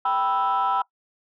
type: chord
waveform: sine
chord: E minor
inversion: first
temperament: equal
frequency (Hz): 784 / 987.8 / 1318.5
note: G5 / B5 / E6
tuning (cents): 0 / 0 / 0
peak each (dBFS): -23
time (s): 0.05-0.82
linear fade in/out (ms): 5
effects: noise-tail reverb RT60 0.1 s tail -21 dB re dry + tanh soft clip ceiling -15 dBFS